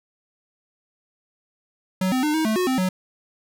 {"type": "tone with pitch steps", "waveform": "square", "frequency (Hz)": [186.6, 256.9, 302.1, 316.7, 218.2, 364.7, 259.4, 185.3], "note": ["F#3", "C4", "D4", "D#4", "A3", "F#4", "C4", "F#3"], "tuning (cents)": [15, -32, 49, 31, -14, -25, -15, 3], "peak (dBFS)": -20, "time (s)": [2.01, 2.89], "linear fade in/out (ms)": 5, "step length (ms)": 110, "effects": []}